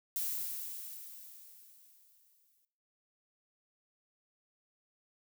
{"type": "noise with exponential decay", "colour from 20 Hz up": "violet", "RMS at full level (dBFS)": -34, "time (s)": [0.16, 2.65], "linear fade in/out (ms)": 0, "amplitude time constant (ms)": 540, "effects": ["noise-tail reverb RT60 0.5 s tail -17 dB re dry"]}